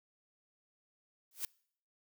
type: noise with exponential growth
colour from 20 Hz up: blue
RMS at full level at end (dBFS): -33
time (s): 1.31-1.45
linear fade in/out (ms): 2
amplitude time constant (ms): 29
effects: noise-tail reverb RT60 0.6 s tail -25 dB re dry